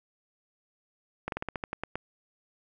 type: slowing click train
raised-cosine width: 0.5 ms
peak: -17 dBFS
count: 10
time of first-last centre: 1.28-1.956 s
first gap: 42 ms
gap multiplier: 1.14
effects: none